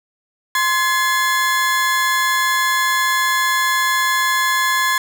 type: tone pair together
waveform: 35% pulse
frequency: 1045 / 1699.4 Hz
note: C6 / G#6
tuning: -2 / +39 cents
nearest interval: minor sixth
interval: 841 cents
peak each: -16 dBFS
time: 0.55-4.98 s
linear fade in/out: 2 ms
effects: none